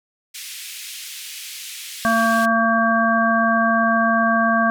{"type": "band-pass noise", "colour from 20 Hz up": "pink", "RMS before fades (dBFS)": -34, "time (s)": [0.34, 2.46], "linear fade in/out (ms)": 10, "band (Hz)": [2300, 15000], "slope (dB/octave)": 24}
{"type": "harmonic tone", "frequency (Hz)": 226.9, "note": "A#3", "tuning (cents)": -47, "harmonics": [1, 3, 5, 7], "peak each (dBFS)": [-20, -20, -20, -20], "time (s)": [2.05, 4.7], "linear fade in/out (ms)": 0}
{"effects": []}